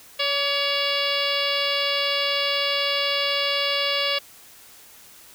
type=harmonic tone with a mistuned harmonic; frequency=564 Hz; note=C#5; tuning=30 cents sharp; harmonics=1 / 2 / 3 / 4 / 5 / 6 / 7 / 8 / 9; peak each=-28 / -31 / -33 / -29 / -27 / -28 / -32 / -31 / -33 dBFS; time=0.19-4.19 s; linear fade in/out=10 ms; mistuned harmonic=2; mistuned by=+36 cents; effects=white hiss -48 dBFS RMS until 5.34 s